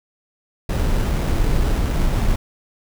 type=noise with sample-and-hold; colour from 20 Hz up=brown; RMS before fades=-18 dBFS; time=0.69-2.36 s; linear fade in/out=5 ms; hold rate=4410 Hz; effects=none